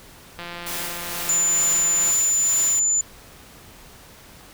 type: click train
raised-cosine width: 0.3 ms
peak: -18 dBFS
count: 298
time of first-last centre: 0.39-2.107 s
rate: 173 Hz
type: noise with tremolo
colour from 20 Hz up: white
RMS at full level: -29 dBFS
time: 0.66-2.8 s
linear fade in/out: 10 ms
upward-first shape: sine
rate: 2.2 Hz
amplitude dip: 45%
type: tone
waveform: sine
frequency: 7040 Hz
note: A8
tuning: in tune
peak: -17 dBFS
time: 1.29-3.01 s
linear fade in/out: 2 ms
effects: pink hiss -46 dBFS RMS until 4.53 s